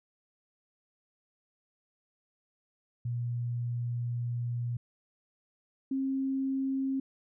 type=tone pair in turn; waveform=sine; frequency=120 / 268.1 Hz; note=B2 / C4; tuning=-49 / +42 cents; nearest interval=octave + major second; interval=1391 cents; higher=second; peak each=-30 / -28 dBFS; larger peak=second; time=3.05-4.77 / 5.91-7 s; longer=first; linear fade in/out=5 ms; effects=none